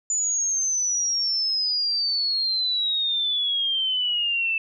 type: exponential sweep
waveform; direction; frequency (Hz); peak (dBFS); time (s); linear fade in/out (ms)
sine; down; 7030 to 2637; -21; 0.1-4.58; 2
effects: none